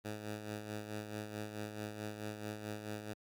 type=tone with tremolo; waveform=10% pulse; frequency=106.1 Hz; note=G#2; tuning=38 cents sharp; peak=-31 dBFS; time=0.04-3.14 s; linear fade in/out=20 ms; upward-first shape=sine; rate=4.6 Hz; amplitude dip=55%; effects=Opus 48 kbps